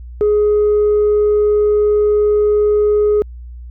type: tone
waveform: sine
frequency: 418.6 Hz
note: G#4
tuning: 14 cents sharp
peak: -8 dBFS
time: 0.21-3.22 s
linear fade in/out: 0 ms
effects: tanh soft clip ceiling -8 dBFS + added 60 Hz sine -29 dBFS peak until 3.7 s